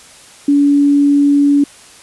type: tone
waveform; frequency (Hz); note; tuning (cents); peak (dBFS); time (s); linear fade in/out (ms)
sine; 285.4; D4; -49; -7; 0.48-1.64; 5
effects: white hiss -40 dBFS RMS until 2.02 s + resampled to 24000 Hz